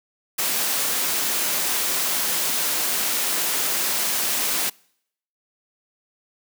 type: noise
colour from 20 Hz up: white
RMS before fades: -23 dBFS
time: 0.38-4.7 s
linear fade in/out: 10 ms
effects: noise-tail reverb RT60 0.7 s tail -26 dB re dry + high-pass 200 Hz 12 dB/octave